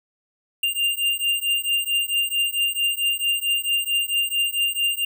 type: beating tone pair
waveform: square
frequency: 2794 / 2798.5 Hz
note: F7 / F7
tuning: 0 / +3 cents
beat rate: 4.5 Hz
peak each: -24 dBFS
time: 0.63-5.05 s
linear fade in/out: 5 ms
effects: none